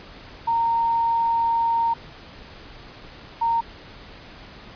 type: tone bursts at uneven times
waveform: sine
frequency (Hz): 923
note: A#5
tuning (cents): -17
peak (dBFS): -18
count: 2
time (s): 0.47-1.94 / 3.41-3.61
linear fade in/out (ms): 10
effects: pink hiss -43 dBFS RMS until 4.75 s + resampled to 11025 Hz